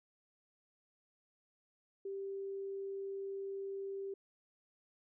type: tone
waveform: sine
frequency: 392 Hz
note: G4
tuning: in tune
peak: -39 dBFS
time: 2.05-4.14 s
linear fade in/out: 5 ms
effects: none